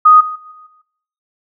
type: tone with level steps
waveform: sine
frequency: 1244.5 Hz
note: D#6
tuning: in tune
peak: -3 / -21 / -32 / -37 / -47 dBFS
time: 0.05-0.82 s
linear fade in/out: 10 ms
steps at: 0.2 / 0.35 / 0.51 / 0.66 s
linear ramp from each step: 10 ms
effects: noise-tail reverb RT60 0.8 s tail -22 dB re dry